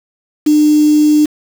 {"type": "tone with quantisation", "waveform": "sine", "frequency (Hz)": 301, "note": "D4", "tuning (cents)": 43, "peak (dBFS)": -6, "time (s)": [0.46, 1.26], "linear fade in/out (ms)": 10, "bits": 4, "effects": []}